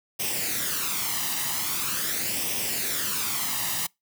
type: noise with flanger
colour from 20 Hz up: white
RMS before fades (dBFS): -28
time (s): 0.19-3.87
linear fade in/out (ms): 10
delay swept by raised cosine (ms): 0.35 to 1.04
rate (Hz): 0.43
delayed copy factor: +0.6
effects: noise-tail reverb RT60 0.2 s tail -26 dB re dry + high-pass 100 Hz 12 dB/octave